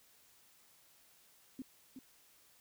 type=tone with echo; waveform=sine; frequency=261.6 Hz; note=C4; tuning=in tune; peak=-40 dBFS; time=1.59-1.62 s; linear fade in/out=2 ms; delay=370 ms; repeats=1; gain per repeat=-6 dB; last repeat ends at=1.99 s; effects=white hiss -66 dBFS RMS until 2.6 s